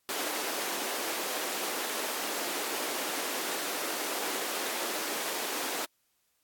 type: high-pass noise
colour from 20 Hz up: pink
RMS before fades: -34 dBFS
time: 0.09-5.85 s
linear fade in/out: 0 ms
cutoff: 310 Hz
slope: 24 dB/octave
effects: white hiss -74 dBFS RMS until 6.43 s + AAC 64 kbps